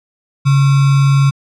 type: tone with sample-and-hold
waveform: sine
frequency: 138.4 Hz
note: C#3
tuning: 2 cents flat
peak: -7 dBFS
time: 0.45-1.31 s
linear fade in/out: 20 ms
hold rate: 1225 Hz
effects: low-pass 7000 Hz 12 dB/octave